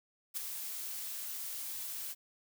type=noise with ADSR envelope; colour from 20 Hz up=blue; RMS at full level=-34 dBFS; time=0.34-2.15 s; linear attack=33 ms; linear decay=4 ms; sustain=-7 dB; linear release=37 ms; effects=none

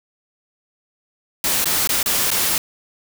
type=noise with dropouts; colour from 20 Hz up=white; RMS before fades=-19 dBFS; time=1.44-2.58 s; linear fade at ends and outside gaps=2 ms; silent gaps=1.644-1.656 / 1.874-1.891 / 2.029-2.059 / 2.305-2.314 s; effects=none

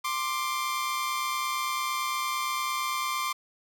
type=tone pair together; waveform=sawtooth; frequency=1052 / 1180.8 Hz; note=C6 / D6; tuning=+9 / +9 cents; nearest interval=major second; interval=200 cents; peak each=-27 dBFS; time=0.04-3.33 s; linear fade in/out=10 ms; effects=none

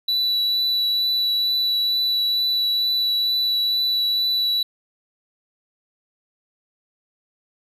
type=tone with vibrato; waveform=triangle; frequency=3951 Hz; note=B7; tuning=in tune; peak=-17 dBFS; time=0.08-4.63 s; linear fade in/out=5 ms; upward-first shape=triangle; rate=2.2 Hz; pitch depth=11 cents each way; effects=none

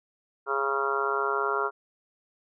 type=harmonic tone; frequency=137.7 Hz; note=C#3; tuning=11 cents flat; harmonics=3 / 4 / 5 / 6 / 7 / 8 / 9 / 10; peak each=-30 / -39 / -36 / -40 / -33 / -33 / -34 / -29 dBFS; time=0.46-1.71 s; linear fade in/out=50 ms; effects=none

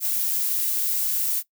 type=noise; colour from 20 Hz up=violet; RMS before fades=-24 dBFS; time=0-1.43 s; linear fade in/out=50 ms; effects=noise-tail reverb RT60 0.1 s tail -18 dB re dry

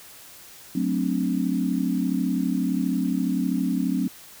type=chord; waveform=sine; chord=D dominant seventh; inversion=first; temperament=equal; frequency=185 / 220 / 261.6 / 293.7 Hz; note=F#3 / A3 / C4 / D4; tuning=0 / 0 / 0 / 0 cents; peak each=-26 / -29 / -25 / -29 dBFS; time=0.75-4.08 s; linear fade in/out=5 ms; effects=white hiss -46 dBFS RMS until 4.4 s

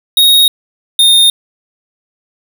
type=tone pair in turn; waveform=square; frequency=3753 / 3661 Hz; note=A#7 / A#7; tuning=+11 / -32 cents; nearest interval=unison; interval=43 cents; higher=first; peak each=-5 dBFS; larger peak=neither; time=0.17-0.48 / 0.99-1.3 s; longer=neither; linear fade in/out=2 ms; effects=none

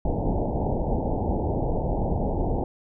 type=low-pass noise; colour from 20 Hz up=pink; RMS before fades=-25 dBFS; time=0.05-2.64 s; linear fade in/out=2 ms; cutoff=890 Hz; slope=96 dB/octave; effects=none

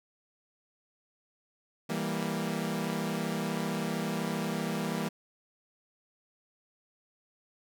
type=chord; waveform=sawtooth; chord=E diminished; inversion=none; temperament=equal with one note detuned; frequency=164.81 / 197.48 / 233.1 Hz; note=E3 / G3 / Bb3; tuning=0 / +13 / 0 cents; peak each=-31 dBFS; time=1.89-5.09 s; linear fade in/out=10 ms; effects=none

